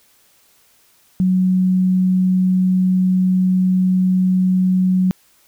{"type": "tone", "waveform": "sine", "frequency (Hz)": 185, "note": "F#3", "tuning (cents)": 0, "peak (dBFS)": -12, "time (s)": [1.2, 5.11], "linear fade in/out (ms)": 0, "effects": ["white hiss -55 dBFS RMS until 5.47 s"]}